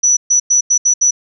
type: tone bursts at uneven times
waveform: sine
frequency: 5920 Hz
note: F#8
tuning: in tune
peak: -8 dBFS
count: 6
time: 0.03-0.17 / 0.3-0.4 / 0.5-0.61 / 0.7-0.78 / 0.85-0.94 / 1.01-1.11 s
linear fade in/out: 10 ms
effects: none